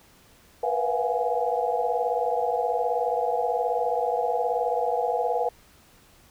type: tone cluster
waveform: sine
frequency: 479.3 / 498.1 / 679 / 734 / 832 Hz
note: A#4 / B4 / F5 / F#5 / G#5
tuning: +48 / +15 / -49 / -14 / +3 cents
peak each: -29 dBFS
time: 0.63-5.49 s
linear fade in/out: 5 ms
effects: pink hiss -56 dBFS RMS until 6.3 s